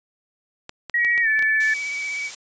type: clicks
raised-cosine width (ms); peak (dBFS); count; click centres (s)
0.2; -17; 6; 0.694 / 0.897 / 1.048 / 1.178 / 1.392 / 1.425
type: tone with pitch glide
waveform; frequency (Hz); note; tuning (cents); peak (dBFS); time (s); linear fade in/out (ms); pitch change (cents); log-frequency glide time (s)
sine; 1905 to 1746.9; A#6 to A6; +37 to -13; -17; 0.94-1.74; 5; -150; 1.21-1.28
type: tone with vibrato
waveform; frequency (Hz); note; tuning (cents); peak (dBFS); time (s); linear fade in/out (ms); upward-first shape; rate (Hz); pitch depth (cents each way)
sine; 2281; C#7; +49; -25; 0.98-2.31; 50; sine; 16; 22
type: noise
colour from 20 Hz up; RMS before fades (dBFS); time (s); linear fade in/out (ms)
blue; -30; 1.6-2.35; 5
effects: resampled to 16000 Hz